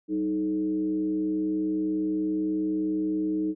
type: tone with frequency modulation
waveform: sine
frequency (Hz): 311.6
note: D#4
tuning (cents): +3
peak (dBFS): -24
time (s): 0.08-3.55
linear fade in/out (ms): 50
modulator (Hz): 119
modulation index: 0.51
effects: none